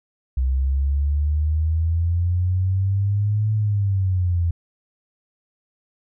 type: exponential two-way sweep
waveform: sine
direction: up then down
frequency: 63.9 to 108.3 to 83.9 Hz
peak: -17 dBFS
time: 0.37-4.51 s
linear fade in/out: 5 ms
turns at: 3.53 s
effects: none